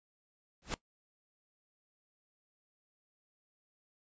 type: noise with exponential growth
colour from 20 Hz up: pink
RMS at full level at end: -31 dBFS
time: 0.62-0.74 s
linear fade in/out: 0 ms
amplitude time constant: 25 ms
effects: noise-tail reverb RT60 0.1 s tail -20 dB re dry + resampled to 16000 Hz